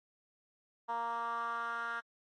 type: tone with band-pass filter sweep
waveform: 10% pulse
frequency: 233 Hz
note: A#3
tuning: 1 cent flat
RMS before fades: -37 dBFS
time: 0.88-2.01 s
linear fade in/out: 20 ms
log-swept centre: 930 to 1500 Hz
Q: 4
effects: MP3 48 kbps

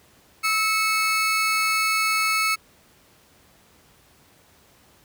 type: tone pair together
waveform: 30% pulse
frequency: 1301.7 / 2200 Hz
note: E6 / C#7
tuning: -22 / -14 cents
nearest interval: major sixth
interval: 908 cents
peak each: -20 dBFS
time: 0.43-2.56 s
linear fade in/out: 20 ms
effects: pink hiss -56 dBFS RMS until 5.04 s + high-pass 60 Hz 12 dB/octave

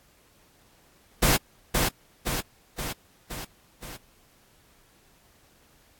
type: noise with echo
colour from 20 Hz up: pink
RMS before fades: -20 dBFS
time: 1.22-1.37 s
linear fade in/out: 10 ms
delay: 520 ms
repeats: 5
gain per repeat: -4 dB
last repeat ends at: 3.97 s
effects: pink hiss -60 dBFS RMS until 5.99 s + AAC 64 kbps

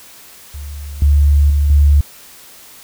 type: tone with level steps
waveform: sine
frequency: 72.2 Hz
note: D2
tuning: 29 cents flat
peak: -25 / -7 / -10 / -6 dBFS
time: 0.54-2.01 s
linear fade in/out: 5 ms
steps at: 1.02 / 1.5 / 1.7 s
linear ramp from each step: 2 ms
effects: white hiss -40 dBFS RMS until 2.83 s

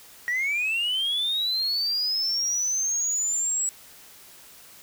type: linear sweep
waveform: sine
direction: up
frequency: 1890 to 7800 Hz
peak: -21 dBFS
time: 0.28-3.69 s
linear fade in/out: 0 ms
effects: tanh soft clip ceiling -21 dBFS + white hiss -49 dBFS RMS until 4.82 s

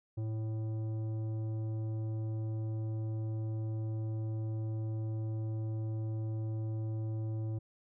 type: tone with tanh clipping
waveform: sine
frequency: 110 Hz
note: A2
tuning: in tune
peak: -35 dBFS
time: 0.17-7.59 s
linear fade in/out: 10 ms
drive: 11 dB
effects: none

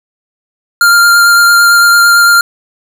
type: tone with vibrato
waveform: square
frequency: 1396.9 Hz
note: F6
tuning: in tune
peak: -4 dBFS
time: 0.81-2.41 s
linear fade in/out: 2 ms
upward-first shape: sine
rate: 8.9 Hz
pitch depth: 12 cents each way
effects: none

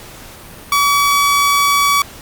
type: tone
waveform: sawtooth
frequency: 1139 Hz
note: C#6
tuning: 47 cents sharp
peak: -7 dBFS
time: 0.72-2.02 s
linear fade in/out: 2 ms
effects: pink hiss -36 dBFS RMS until 2.21 s + Opus 48 kbps

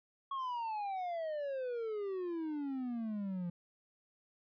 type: exponential sweep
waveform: triangle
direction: down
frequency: 1108.7 to 171.2 Hz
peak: -34 dBFS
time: 0.31-3.5 s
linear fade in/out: 5 ms
effects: resampled to 11025 Hz

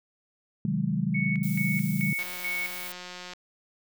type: chord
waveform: sine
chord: Ab dominant seventh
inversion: first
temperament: just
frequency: 129.78 / 155.74 / 186.89 / 207.7 Hz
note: C3 / Eb3 / Gb3 / Ab3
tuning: -14 / +2 / +18 / 0 cents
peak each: -33 / -29 / -29 / -30 dBFS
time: 0.65-2.13 s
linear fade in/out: 2 ms
type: tone with tremolo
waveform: sine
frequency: 2217 Hz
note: C#7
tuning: in tune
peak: -28 dBFS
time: 1.14-2.88 s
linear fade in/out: 10 ms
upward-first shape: square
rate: 2.3 Hz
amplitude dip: 75%
type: noise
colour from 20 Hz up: violet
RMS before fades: -39 dBFS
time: 1.43-2.92 s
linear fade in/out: 2 ms
type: click train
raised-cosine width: 0.2 ms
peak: -23 dBFS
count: 207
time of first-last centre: 2.19-3.334 s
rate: 180 Hz
effects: none

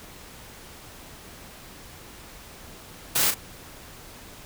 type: noise with echo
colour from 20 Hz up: white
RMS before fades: -22 dBFS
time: 3.15-3.31 s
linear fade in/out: 10 ms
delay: 36 ms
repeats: 1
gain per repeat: -8 dB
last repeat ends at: 3.346 s
effects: pink hiss -45 dBFS RMS until 4.45 s

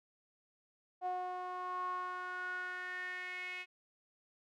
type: tone with band-pass filter sweep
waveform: sawtooth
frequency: 363.9 Hz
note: F#4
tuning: 29 cents flat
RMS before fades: -41 dBFS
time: 1.01-3.66 s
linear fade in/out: 50 ms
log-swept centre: 750 to 2400 Hz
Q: 6.5
effects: none

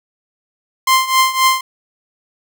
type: tone with tremolo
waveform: sawtooth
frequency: 1046.5 Hz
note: C6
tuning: in tune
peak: -4 dBFS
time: 0.87-1.61 s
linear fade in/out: 5 ms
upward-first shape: triangle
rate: 3.8 Hz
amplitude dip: 85%
effects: none

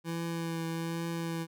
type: tone with vibrato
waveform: 25% pulse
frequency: 166.1 Hz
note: E3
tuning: 13 cents sharp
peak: -29 dBFS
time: 0.04-1.47 s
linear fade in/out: 50 ms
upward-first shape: triangle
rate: 1.2 Hz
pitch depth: 19 cents each way
effects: none

